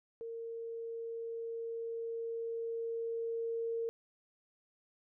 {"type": "tone with level ramp", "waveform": "sine", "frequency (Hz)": 459.2, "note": "A#4", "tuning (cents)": -26, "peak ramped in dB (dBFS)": [-40, -33], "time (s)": [0.21, 3.89], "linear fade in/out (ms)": 0, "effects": []}